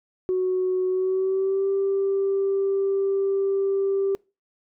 sine tone with pitch glide, 370 to 392 Hz, F#4 to G4, 0 to 0 cents, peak -19 dBFS, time 0.29-4.15 s, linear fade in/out 0 ms, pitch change +100 cents, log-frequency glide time 0.88-1.69 s, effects noise-tail reverb RT60 0.3 s tail -26 dB re dry + tanh soft clip ceiling -16 dBFS

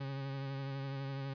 40% pulse tone with vibrato, 136.7 Hz, C#3, 24 cents flat, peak -37 dBFS, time 0-1.34 s, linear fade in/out 10 ms, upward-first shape triangle, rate 12 Hz, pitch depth 33 cents each way, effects resampled to 11025 Hz

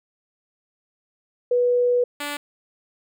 sine / 5% pulse tone pair in turn, 489.6 / 290.5 Hz, B4 / D4, -15 / -19 cents, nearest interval major sixth, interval 904 cents, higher first, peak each -16 dBFS, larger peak neither, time 1.51-2.04 / 2.2-2.37 s, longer first, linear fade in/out 5 ms, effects none

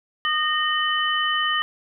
sine tone cluster, 1227 / 1846 / 3016 Hz, D#6 / A#6 / F#7, -25 / -17 / +32 cents, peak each -24 dBFS, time 0.25-1.62 s, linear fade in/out 0 ms, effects none

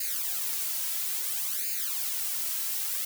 blue noise with flanger, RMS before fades -31 dBFS, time 0-3.05 s, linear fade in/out 5 ms, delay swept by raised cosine 0.43 to 3.13 ms, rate 0.59 Hz, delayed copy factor +0.85, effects none

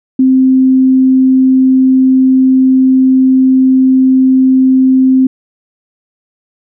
sine tone, 261 Hz, C4, 4 cents flat, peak -4 dBFS, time 0.19-5.27 s, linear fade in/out 5 ms, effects none

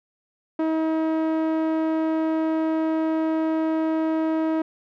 sawtooth tone with low-pass filter, 318.9 Hz, D#4, 43 cents sharp, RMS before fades -23 dBFS, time 0.59-4.62 s, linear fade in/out 5 ms, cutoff 1100 Hz, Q 0.53, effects none

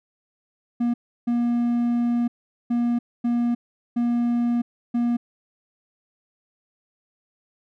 triangle tone bursts at uneven times, 238.4 Hz, A#3, 39 cents sharp, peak -17 dBFS, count 6, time 0.8-0.94 / 1.27-2.28 / 2.7-2.99 / 3.24-3.55 / 3.96-4.62 / 4.94-5.17 s, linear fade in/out 10 ms, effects none

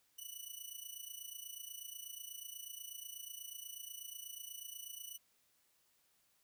5% pulse tone with amplitude modulation, 2960 Hz, F#7, in tune, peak -35 dBFS, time 0.18-5.18 s, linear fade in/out 10 ms, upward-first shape sine, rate 28.2 Hz, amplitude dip 75%, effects white hiss -75 dBFS RMS until 6.43 s

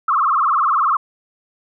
sine tone with vibrato, 1205 Hz, D6, 44 cents sharp, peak -13 dBFS, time 0.08-0.97 s, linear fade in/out 5 ms, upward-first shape triangle, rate 20 Hz, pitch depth 250 cents each way, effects none

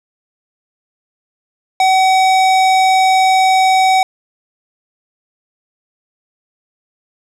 square tone, 757 Hz, F#5, 39 cents sharp, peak -9 dBFS, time 1.8-4.03 s, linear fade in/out 2 ms, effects low-pass 7000 Hz 12 dB/octave + 7-bit

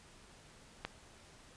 click, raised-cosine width 0.3 ms, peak -21 dBFS, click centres 0.85 s, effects pink hiss -59 dBFS RMS until 1.56 s + resampled to 22050 Hz

